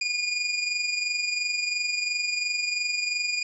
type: tone with amplitude modulation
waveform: 25% pulse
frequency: 2434 Hz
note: D#7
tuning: 39 cents flat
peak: -19 dBFS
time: 0.01-3.43 s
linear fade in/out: 5 ms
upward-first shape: sine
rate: 22.9 Hz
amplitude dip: 50%
effects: resampled to 22050 Hz